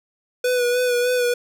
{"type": "tone with vibrato", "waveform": "square", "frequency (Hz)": 492.3, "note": "B4", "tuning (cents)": -6, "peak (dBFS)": -18, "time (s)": [0.44, 1.34], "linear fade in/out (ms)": 5, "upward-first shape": "sine", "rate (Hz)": 3.3, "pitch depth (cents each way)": 31, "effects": []}